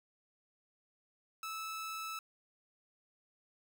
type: tone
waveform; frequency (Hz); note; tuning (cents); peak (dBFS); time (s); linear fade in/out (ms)
sawtooth; 1309; E6; -13; -36; 1.43-2.19; 2
effects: none